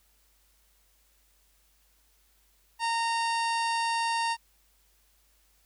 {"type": "harmonic tone", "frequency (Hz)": 922, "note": "A#5", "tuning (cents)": -19, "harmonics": [1, 2, 3, 4, 5, 6, 7, 8, 9, 10], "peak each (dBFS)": [-27, -35, -36, -42, -38, -42, -51, -52, -51, -44], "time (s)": [2.79, 4.37], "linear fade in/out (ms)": 50, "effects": ["added 50 Hz sine -67 dBFS peak until 5.65 s", "white hiss -67 dBFS RMS until 5.65 s"]}